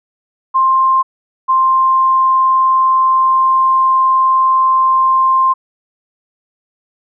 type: tone pair in turn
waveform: sine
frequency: 1054 / 1049.9 Hz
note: C6 / C6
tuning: +12 / +6 cents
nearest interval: unison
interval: 6 cents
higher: first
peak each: -8 dBFS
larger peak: neither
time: 0.54-1.03 / 1.48-5.54 s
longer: second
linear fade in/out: 20 ms
effects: none